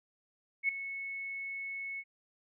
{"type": "tone with ADSR envelope", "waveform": "sine", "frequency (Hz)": 2201, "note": "C#7", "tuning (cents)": -13, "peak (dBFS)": -24, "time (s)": [0.63, 2.04], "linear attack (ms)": 58, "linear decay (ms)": 4, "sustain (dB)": -13, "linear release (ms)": 50, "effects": []}